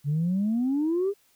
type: exponential sweep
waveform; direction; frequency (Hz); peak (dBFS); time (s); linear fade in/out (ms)
sine; up; 139.2 to 414.2; -21; 0.04-1.14; 50
effects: tanh soft clip ceiling -19 dBFS + white hiss -64 dBFS RMS until 1.35 s